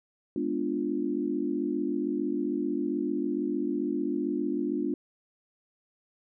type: chord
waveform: sine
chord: G# diminished seventh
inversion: none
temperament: equal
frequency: 207.7 / 246.9 / 293.7 / 349.2 Hz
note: G#3 / B3 / D4 / F4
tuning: 0 / 0 / 0 / 0 cents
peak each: -36 / -33 / -30 / -32 dBFS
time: 0.36-4.94 s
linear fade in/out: 2 ms
effects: none